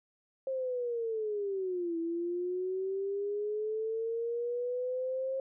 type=linear two-way sweep; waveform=sine; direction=down then up; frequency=535 to 329.6 to 535 Hz; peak=-31 dBFS; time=0.47-5.4 s; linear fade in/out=2 ms; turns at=1.98 s; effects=none